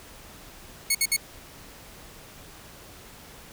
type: tone bursts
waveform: 10% pulse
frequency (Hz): 2200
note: C#7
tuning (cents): -14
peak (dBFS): -11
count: 3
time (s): 0.9-1.165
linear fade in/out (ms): 5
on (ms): 49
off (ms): 59
effects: pink hiss -47 dBFS RMS until 3.52 s